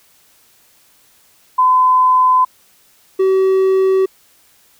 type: tone pair in turn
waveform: sine / triangle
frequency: 1017 / 380.9 Hz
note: C6 / G4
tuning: -50 / -50 cents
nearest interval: octave + perfect fourth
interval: 1700 cents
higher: first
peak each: -8 dBFS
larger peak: neither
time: 1.58-2.45 / 3.19-4.06 s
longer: neither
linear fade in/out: 10 ms
effects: white hiss -52 dBFS RMS until 4.79 s